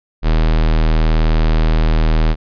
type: tone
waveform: square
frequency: 39.6 Hz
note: D#1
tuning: 31 cents sharp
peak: -11 dBFS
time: 0.22-2.36 s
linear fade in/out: 50 ms
effects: resampled to 11025 Hz